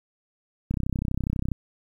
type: click train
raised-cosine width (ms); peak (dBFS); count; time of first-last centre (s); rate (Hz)
5; -14; 27; 0.71-1.517; 32.2
effects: 9-bit